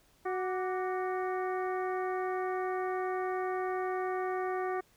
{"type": "harmonic tone with a mistuned harmonic", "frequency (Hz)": 370, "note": "F#4", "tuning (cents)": 0, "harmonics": [1, 2, 3, 4, 5, 6], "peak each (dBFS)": [-33, -36, -40, -46, -44, -51], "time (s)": [0.25, 4.81], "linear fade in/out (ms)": 10, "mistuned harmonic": 3, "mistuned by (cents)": 87, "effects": ["pink hiss -66 dBFS RMS until 4.96 s"]}